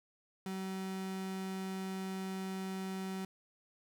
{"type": "tone", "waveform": "35% pulse", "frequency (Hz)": 190, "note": "F#3", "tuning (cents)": 46, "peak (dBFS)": -36, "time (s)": [0.46, 3.25], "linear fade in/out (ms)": 2, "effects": []}